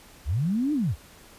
sine linear two-way sweep, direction up then down, 55 to 311.1 to 55.5 Hz, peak -22 dBFS, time 0.25-0.96 s, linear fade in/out 50 ms, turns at 0.73 s, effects pink hiss -51 dBFS RMS until 1.38 s + resampled to 32000 Hz

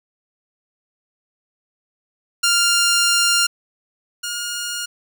10% pulse tone pair in turn, 1396.9 / 1423.8 Hz, F6 / F6, 0 / +33 cents, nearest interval unison, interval 33 cents, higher second, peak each -6 / -16 dBFS, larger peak first, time 2.43-3.47 / 4.23-4.86 s, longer first, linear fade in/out 10 ms, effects none

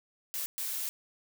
blue noise bursts at uneven times, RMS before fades -35 dBFS, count 2, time 0.34-0.46 / 0.58-0.89 s, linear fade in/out 0 ms, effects none

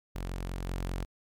sawtooth tone with level steps, 45.07 Hz, F#1, 45 cents flat, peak -30 / -28 dBFS, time 0.15-1.05 s, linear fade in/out 10 ms, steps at 0.67 s, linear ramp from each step 5 ms, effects MP3 96 kbps

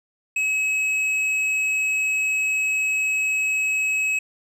sine tone with hard clipping, 2564 Hz, E7, 49 cents flat, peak -21 dBFS, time 0.36-4.19 s, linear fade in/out 5 ms, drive 6 dB, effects none

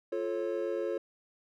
triangle chord, F augmented, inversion none, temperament just, 349.2 / 436.5 / 545.7 Hz, F4 / A4 / C#5, 0 / -14 / -27 cents, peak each -33 dBFS, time 0.12-0.98 s, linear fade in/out 5 ms, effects none

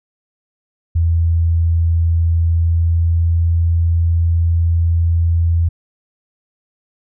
sine tone with pitch glide, 83.3 to 83.93 Hz, E2 to E2, +19 to +32 cents, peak -11 dBFS, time 0.95-5.69 s, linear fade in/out 10 ms, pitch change +13 cents, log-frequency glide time 2.38-3.45 s, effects none

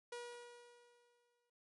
sawtooth tone with exponential decay, 481 Hz, B4, 46 cents flat, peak -40 dBFS, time 0.12-1.5 s, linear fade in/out 5 ms, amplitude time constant 300 ms, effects MP3 48 kbps

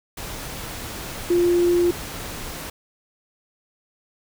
sine tone in noise, 349.4 Hz, F4, 1 cent sharp, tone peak -15 dBFS, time 1.3-1.91 s, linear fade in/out 5 ms, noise pink, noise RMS -33 dBFS, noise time 0.17-2.7 s, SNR +15 dB, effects none

